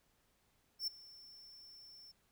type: tone with ADSR envelope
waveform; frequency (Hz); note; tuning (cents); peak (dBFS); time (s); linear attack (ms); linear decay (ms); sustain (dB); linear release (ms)
square; 5390; E8; +38; -34; 0.79-2.12; 84; 9; -21; 10
effects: pink hiss -75 dBFS RMS until 2.31 s